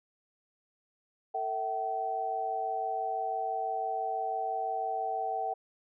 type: tone cluster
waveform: sine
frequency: 449.8 / 659 / 765 Hz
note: A4 / E5 / G5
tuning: +38 / -1 / -42 cents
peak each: -39 / -38 / -31 dBFS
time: 1.34-5.54 s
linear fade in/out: 10 ms
effects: none